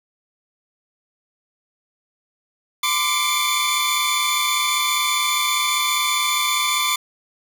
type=tone cluster; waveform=sawtooth; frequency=1030 / 1178 / 2167 / 2331 / 3499 Hz; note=C6 / D6 / C#7 / D7 / A7; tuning=-28 / +5 / -40 / -14 / -10 cents; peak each=-22 / -20 / -24 / -26 / -19 dBFS; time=2.83-6.96 s; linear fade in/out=5 ms; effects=none